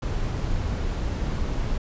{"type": "noise", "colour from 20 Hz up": "brown", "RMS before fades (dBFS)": -26, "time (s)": [0.02, 1.78], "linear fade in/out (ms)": 5, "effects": ["resampled to 16000 Hz"]}